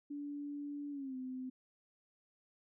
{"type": "tone with pitch glide", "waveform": "sine", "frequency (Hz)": [288.7, 257.2], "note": ["D4", "C4"], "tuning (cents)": [-30, -30], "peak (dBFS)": -40, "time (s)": [0.1, 1.5], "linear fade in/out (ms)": 10, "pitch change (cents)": -200, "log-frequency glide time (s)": [0.91, 1.16], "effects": []}